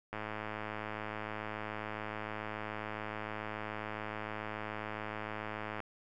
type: click train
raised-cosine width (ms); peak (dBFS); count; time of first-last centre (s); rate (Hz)
0.5; -24; 608; 0.13-5.803; 107
effects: none